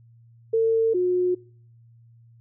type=tone pair in turn; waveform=sine; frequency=450.7 / 361.3 Hz; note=A4 / F#4; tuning=+42 / -41 cents; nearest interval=major third; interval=383 cents; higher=first; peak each=-17 / -19 dBFS; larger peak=first; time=0.53-0.94 / 0.94-1.35 s; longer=neither; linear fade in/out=10 ms; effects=noise-tail reverb RT60 0.5 s tail -24 dB re dry + added 116 Hz sine -50 dBFS peak until 2.4 s